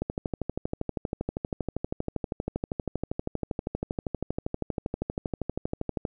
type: click train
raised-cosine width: 2 ms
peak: -15 dBFS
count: 77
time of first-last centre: 0.02-6.052 s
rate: 12.6 Hz
effects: none